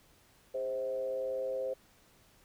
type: tone with frequency modulation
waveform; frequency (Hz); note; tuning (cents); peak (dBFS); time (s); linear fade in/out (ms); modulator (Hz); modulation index
sine; 523.3; C5; 0; -32; 0.54-1.74; 10; 118; 0.61
effects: pink hiss -64 dBFS RMS until 2.44 s